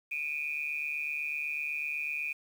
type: tone with amplitude modulation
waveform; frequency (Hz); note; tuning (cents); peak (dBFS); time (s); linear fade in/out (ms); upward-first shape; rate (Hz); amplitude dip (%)
sine; 2440; D#7; -34; -28; 0.11-2.33; 10; sine; 148; 80
effects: 9-bit